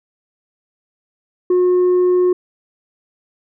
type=tone; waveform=sine; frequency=361.4 Hz; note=F#4; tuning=41 cents flat; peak=-8 dBFS; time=1.5-2.33 s; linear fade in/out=5 ms; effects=tanh soft clip ceiling -10 dBFS